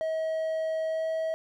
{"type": "tone with pitch glide", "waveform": "triangle", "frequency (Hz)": [639, 643.1], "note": ["D#5", "E5"], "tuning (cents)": [46, -43], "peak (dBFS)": -25, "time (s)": [0.01, 1.34], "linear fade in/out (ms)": 0, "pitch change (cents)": 11, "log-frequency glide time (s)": [0.87, 1.06], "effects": []}